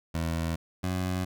20% pulse tone pair in turn, 82.3 / 91.93 Hz, E2 / F#2, -2 / -11 cents, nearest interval major second, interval 191 cents, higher second, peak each -23 dBFS, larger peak neither, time 0.14-0.56 / 0.83-1.25 s, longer neither, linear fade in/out 10 ms, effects none

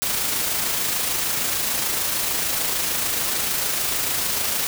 white noise with amplitude modulation, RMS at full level -22 dBFS, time 0.02-4.67 s, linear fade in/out 0 ms, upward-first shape sine, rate 26.7 Hz, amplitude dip 30%, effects none

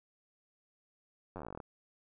slowing click train, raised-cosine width 1 ms, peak -29 dBFS, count 15, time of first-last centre 1.36-1.602 s, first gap 10 ms, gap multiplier 1.08, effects none

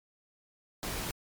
pink noise, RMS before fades -36 dBFS, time 0.83-1.11 s, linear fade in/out 0 ms, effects MP3 96 kbps

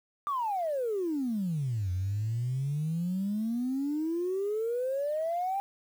sine exponential two-way sweep, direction down then up, 1200 to 89.1 to 801 Hz, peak -27 dBFS, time 0.27-5.6 s, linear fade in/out 0 ms, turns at 1.91 s, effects tanh soft clip ceiling -24 dBFS + 9-bit

